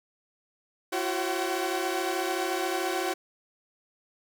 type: tone cluster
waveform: sawtooth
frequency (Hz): 341.2 / 375 / 543 / 759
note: F4 / F#4 / C#5 / F#5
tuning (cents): -40 / +23 / -36 / +44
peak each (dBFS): -28 / -28 / -33 / -29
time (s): 0.92-3.14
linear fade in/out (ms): 10
effects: none